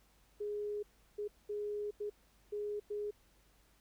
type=tone bursts at uneven times; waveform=sine; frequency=415.3 Hz; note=G#4; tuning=in tune; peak=-36 dBFS; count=6; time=0.4-0.83 / 1.18-1.28 / 1.49-1.91 / 2-2.1 / 2.52-2.8 / 2.9-3.11 s; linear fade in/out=10 ms; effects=added 50 Hz sine -69 dBFS peak until 3.8 s + pink hiss -70 dBFS RMS until 3.8 s